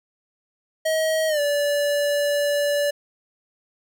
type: tone with pitch glide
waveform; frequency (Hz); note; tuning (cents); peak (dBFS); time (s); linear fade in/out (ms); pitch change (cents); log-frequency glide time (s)
square; 635 to 578.9; D#5 to D5; +35 to -25; -20; 0.85-2.91; 10; -160; 1.28-1.4
effects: none